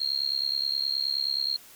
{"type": "tone with amplitude modulation", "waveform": "sine", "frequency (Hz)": 4235, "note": "C8", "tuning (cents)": 20, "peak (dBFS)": -21, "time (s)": [0, 1.57], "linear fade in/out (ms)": 10, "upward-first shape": "sine", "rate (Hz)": 69.5, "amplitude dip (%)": 100, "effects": ["white hiss -51 dBFS RMS until 1.75 s"]}